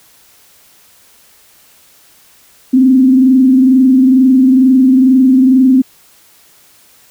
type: tone with frequency modulation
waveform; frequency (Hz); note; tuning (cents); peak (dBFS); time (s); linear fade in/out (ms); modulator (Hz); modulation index
sine; 260; C4; -11; -4; 2.73-5.82; 10; 22.2; 0.48
effects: white hiss -46 dBFS RMS until 7.1 s